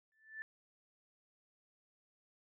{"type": "tone with exponential growth", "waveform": "sine", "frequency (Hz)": 1760, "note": "A6", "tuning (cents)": 0, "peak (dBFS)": -39, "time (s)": [0.12, 0.42], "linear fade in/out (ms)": 0, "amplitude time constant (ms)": 64, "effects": []}